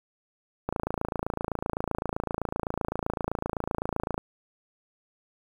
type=click train; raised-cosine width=1 ms; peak=-14 dBFS; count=98; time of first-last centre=0.69-4.179 s; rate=27.8 Hz; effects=8-bit